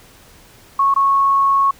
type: tone with dropouts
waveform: sine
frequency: 1101 Hz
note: C#6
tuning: 12 cents flat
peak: -11 dBFS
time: 0.79-1.71 s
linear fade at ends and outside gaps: 5 ms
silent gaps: 0.941-0.961 s
effects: pink hiss -46 dBFS RMS until 1.79 s